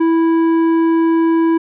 sine tone with tanh clipping, 328.9 Hz, E4, 4 cents flat, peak -12 dBFS, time 0-1.58 s, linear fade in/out 10 ms, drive 10 dB, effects none

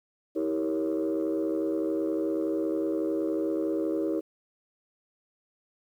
sine chord, E diminished seventh, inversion none, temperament equal with one note detuned, 321.2 / 392 / 466.2 / 554.4 Hz, E4 / G4 / Bb4 / Db5, -45 / 0 / 0 / 0 cents, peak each -27 / -31 / -33 / -33 dBFS, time 0.35-4.21 s, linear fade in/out 20 ms, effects tanh soft clip ceiling -20 dBFS + 10-bit

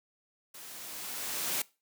white noise with level ramp, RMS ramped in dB -48 to -31 dBFS, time 0.54-1.62 s, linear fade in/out 5 ms, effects noise-tail reverb RT60 0.3 s tail -22 dB re dry + high-pass 150 Hz 12 dB/octave

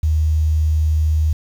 sine tone with quantisation, 77.78 Hz, D#2, in tune, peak -13 dBFS, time 0.03-1.33 s, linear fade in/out 5 ms, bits 7, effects none

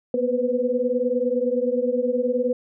sine tone cluster, 238.7 / 248.5 / 491.6 / 511 Hz, A#3 / B3 / B4 / C5, +41 / +11 / -8 / -41 cents, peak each -29 / -29 / -22 / -25 dBFS, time 0.14-2.53 s, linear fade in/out 2 ms, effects none

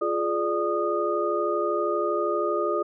sine tone cluster, 348.9 / 421.5 / 591 / 1232 Hz, F4 / G#4 / D5 / D#6, -2 / +26 / +11 / -17 cents, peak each -28 dBFS, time 0.01-2.83 s, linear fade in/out 10 ms, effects none

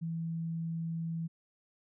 sine tone, 164.81 Hz, E3, in tune, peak -33 dBFS, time 0.01-1.28 s, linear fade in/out 20 ms, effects none

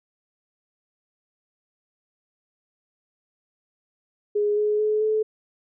sine tone with pitch steps, 415.3 / 421.1 / 427 / 432.9 Hz, G#4 / G#4 / G#4 / A4, 0 / +24 / +48 / -28 cents, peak -19 dBFS, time 4.35-5.23 s, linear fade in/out 10 ms, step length 220 ms, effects none

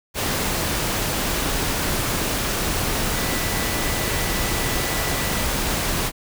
sine tone in noise, 1975.5 Hz, B6, in tune, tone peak -33 dBFS, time 3.1-5.47 s, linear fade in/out 50 ms, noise pink, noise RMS -23 dBFS, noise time 0.14-6.12 s, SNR -13 dB, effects none

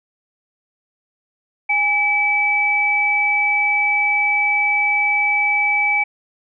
sine tone pair together, 822.1 / 2300 Hz, G#5 / D7, -18 / -37 cents, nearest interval octave + tritone, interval 1781 cents, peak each -22 / -15 dBFS, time 1.69-6.04 s, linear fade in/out 10 ms, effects none

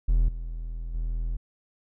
triangle tone with level steps, 41.13 Hz, E1, 3 cents flat, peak -16 / -29 / -24 dBFS, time 0.08-1.37 s, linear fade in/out 10 ms, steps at 0.28 / 0.94 s, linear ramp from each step 5 ms, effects none

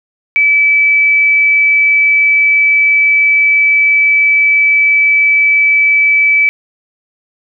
sine tone, 2303 Hz, D7, 34 cents flat, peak -6 dBFS, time 0.36-6.49 s, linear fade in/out 0 ms, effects none

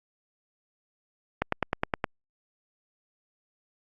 click train, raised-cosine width 0.5 ms, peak -9 dBFS, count 7, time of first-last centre 1.42-2.042 s, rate 9.65 Hz, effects Opus 48 kbps

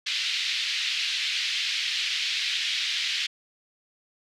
white band-pass noise, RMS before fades -28 dBFS, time 0.06-3.27 s, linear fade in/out 10 ms, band 2200 to 4200 Hz, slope 24 dB/octave, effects none

